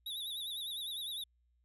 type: tone with vibrato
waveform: square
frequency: 3653 Hz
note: A#7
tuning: 36 cents flat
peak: -39 dBFS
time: 0.06-1.24 s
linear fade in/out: 5 ms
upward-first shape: sine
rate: 9.9 Hz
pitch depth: 110 cents each way
effects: added 60 Hz sine -70 dBFS peak until 1.64 s